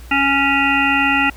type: harmonic tone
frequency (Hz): 277.2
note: C#4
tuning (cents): 0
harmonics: 1 / 3 / 5 / 7 / 9 / 10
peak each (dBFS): -20 / -20 / -20 / -20 / -20 / -20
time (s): 0.11-1.3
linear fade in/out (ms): 5
effects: added 60 Hz sine -35 dBFS peak until 1.36 s + pink hiss -44 dBFS RMS until 1.36 s